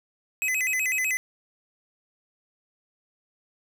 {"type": "tone with vibrato", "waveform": "square", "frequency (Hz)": 2268, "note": "C#7", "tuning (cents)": 39, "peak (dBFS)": -24, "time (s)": [0.42, 1.17], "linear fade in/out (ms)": 0, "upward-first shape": "square", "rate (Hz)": 8, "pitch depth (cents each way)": 200, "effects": []}